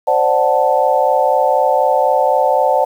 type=chord; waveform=sine; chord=D dominant seventh; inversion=third; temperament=equal; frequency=523.3 / 587.3 / 740 / 880 Hz; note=C5 / D5 / F#5 / A5; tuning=0 / 0 / 0 / 0 cents; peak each=-16 dBFS; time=0.07-2.85 s; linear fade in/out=10 ms; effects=7-bit